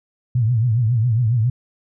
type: tone with vibrato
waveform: sine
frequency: 116.54 Hz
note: A#2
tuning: in tune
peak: -14 dBFS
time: 0.35-1.5 s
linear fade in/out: 5 ms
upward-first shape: triangle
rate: 7.3 Hz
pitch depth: 180 cents each way
effects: none